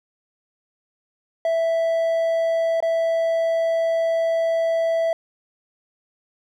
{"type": "tone with dropouts", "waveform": "triangle", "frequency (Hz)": 659.3, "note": "E5", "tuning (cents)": 0, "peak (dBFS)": -16, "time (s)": [1.45, 5.13], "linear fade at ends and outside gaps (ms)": 2, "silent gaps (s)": [2.804, 2.825], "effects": []}